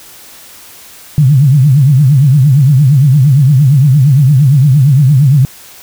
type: tone with vibrato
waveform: sine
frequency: 138.59 Hz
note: C#3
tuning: in tune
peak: -3 dBFS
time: 1.18-5.45 s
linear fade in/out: 0 ms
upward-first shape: triangle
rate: 8.7 Hz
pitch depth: 220 cents each way
effects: white hiss -35 dBFS RMS until 5.82 s